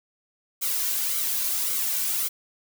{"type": "noise with flanger", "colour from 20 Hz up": "blue", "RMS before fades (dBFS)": -26, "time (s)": [0.61, 2.29], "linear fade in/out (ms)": 20, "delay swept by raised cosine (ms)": [1.1, 2.4], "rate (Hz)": 1.8, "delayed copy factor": -0.65, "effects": []}